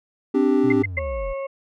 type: chord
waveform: triangle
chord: C suspended second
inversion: none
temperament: equal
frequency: 261.6 / 293.7 / 392 Hz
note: C4 / D4 / G4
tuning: 0 / 0 / 0 cents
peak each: -18 dBFS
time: 0.34-0.83 s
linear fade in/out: 10 ms
type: linear sweep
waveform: triangle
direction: down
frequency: 128.9 to 34.94 Hz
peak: -26 dBFS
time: 0.63-1.34 s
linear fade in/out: 20 ms
type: tone bursts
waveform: sine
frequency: 2075 Hz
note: C7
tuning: 15 cents flat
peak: -20 dBFS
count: 3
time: 0.7-0.992 s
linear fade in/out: 5 ms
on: 24 ms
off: 110 ms
type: harmonic tone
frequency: 546 Hz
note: C#5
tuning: 26 cents flat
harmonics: 1 / 2 / 4 / 5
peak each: -26 / -36 / -41 / -50 dBFS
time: 0.97-1.47 s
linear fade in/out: 10 ms
effects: none